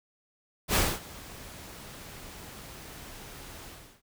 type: noise with ADSR envelope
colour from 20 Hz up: pink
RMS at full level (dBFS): -23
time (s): 0.68-4.02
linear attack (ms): 71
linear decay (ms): 240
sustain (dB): -22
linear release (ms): 360
effects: none